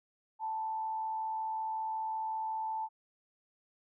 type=tone with frequency modulation; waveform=sine; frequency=880 Hz; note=A5; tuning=in tune; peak=-33 dBFS; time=0.39-2.89 s; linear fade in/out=50 ms; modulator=85.4 Hz; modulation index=0.34; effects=none